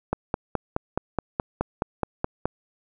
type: click train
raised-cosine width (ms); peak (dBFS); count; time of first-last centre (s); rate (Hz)
1; -9; 12; 0.13-2.456; 4.73
effects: none

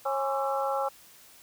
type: tone cluster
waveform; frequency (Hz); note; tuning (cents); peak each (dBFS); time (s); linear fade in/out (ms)
sine; 544 / 826 / 1052 / 1136 / 1339; C#5 / G#5 / C6 / C#6 / E6; -33 / -10 / +9 / +42 / +27; -30 / -30 / -39 / -37 / -34; 0.05-0.89; 10
effects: white hiss -54 dBFS RMS until 1.42 s

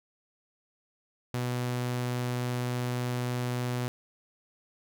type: tone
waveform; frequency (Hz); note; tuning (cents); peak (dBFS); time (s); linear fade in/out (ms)
sawtooth; 123.47; B2; 0; -25; 1.34-3.88; 0
effects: none

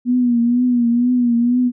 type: tone with vibrato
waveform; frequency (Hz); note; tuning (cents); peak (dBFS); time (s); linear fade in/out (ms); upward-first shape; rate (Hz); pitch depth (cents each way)
sine; 242; B3; -35; -12; 0.05-1.72; 50; triangle; 2.1; 68
effects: none

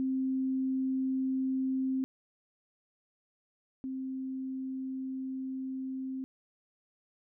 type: tone pair in turn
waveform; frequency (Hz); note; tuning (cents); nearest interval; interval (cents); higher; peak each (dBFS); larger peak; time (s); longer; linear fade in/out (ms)
sine; 262.9 / 262.9; C4 / C4; +8 / +8; unison; 0; neither; -28 / -34; first; 0-2.04 / 3.84-6.24; second; 0
effects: none

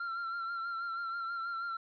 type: tone with vibrato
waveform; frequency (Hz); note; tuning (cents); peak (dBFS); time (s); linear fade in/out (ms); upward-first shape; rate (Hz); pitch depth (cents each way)
triangle; 1368; F6; -36; -33; 0-1.77; 5; sine; 6.2; 39
effects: resampled to 11025 Hz + 12-bit

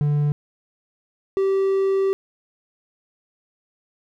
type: tone pair in turn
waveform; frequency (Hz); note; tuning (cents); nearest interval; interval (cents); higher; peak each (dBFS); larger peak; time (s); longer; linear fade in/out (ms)
triangle; 146.83 / 387.9; D3 / G4; 0 / -18; octave + perfect fourth; 1682; second; -15; neither; 0.01-0.32 / 1.37-2.13; second; 0
effects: none

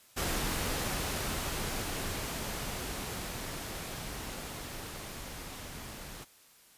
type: noise with level ramp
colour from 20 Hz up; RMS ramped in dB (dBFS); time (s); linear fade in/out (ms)
pink; -32 to -45; 0.16-6.25; 20
effects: white hiss -60 dBFS RMS until 6.77 s + resampled to 32000 Hz

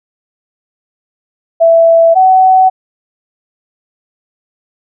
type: tone pair in turn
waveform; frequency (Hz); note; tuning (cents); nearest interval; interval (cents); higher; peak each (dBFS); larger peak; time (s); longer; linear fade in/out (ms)
sine; 663 / 752.4; E5 / F#5; +10 / +29; major second; 219; second; -3 / -3; neither; 1.6-2.15 / 2.15-2.7; neither; 20
effects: none

